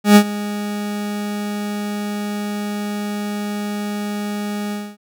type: tone with ADSR envelope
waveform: 40% pulse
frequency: 206.7 Hz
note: G#3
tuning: 8 cents flat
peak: -3 dBFS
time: 0.04-4.97 s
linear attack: 120 ms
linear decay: 71 ms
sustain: -18 dB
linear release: 250 ms
effects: none